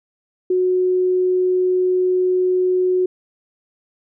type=tone; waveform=sine; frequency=366.8 Hz; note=F#4; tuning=15 cents flat; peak=-14 dBFS; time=0.5-3.06 s; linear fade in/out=5 ms; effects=none